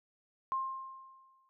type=tone with exponential decay; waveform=sine; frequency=1060 Hz; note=C6; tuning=22 cents sharp; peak=-29 dBFS; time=0.52-1.49 s; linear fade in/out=0 ms; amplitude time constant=210 ms; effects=none